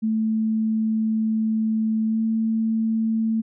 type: tone with pitch glide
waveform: sine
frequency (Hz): 220 to 222.9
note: A3 to A3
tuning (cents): 0 to +23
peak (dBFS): -19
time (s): 0.02-3.42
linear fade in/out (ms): 20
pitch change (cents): +23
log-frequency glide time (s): 2.07-2.2
effects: none